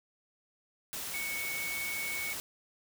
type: tone in noise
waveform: sine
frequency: 2222 Hz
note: C#7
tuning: 4 cents sharp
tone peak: -35 dBFS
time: 1.14-2.33 s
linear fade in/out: 0 ms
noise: white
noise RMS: -39 dBFS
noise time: 0.93-2.4 s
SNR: +1 dB
effects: none